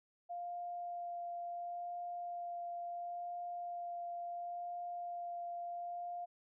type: tone with vibrato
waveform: sine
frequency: 698.5 Hz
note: F5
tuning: in tune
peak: -40 dBFS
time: 0.29-6.26 s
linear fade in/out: 20 ms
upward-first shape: sine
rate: 0.72 Hz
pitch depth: 9 cents each way
effects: none